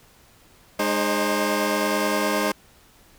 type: tone cluster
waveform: 15% pulse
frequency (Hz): 207.4 / 306.3 / 531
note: G#3 / D#4 / C5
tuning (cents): -2 / -27 / +25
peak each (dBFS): -19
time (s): 0.79-2.52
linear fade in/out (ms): 5
effects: pink hiss -54 dBFS RMS until 3.18 s